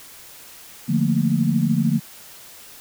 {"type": "chord", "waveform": "sine", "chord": "Bb major seventh", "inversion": "first", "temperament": "equal", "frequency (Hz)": [146.83, 174.61, 220, 233.1], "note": ["D3", "F3", "A3", "Bb3"], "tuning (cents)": [0, 0, 0, 0], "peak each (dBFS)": -22, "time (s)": [0.88, 2], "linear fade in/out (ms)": 20, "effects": ["white hiss -43 dBFS RMS until 2.8 s"]}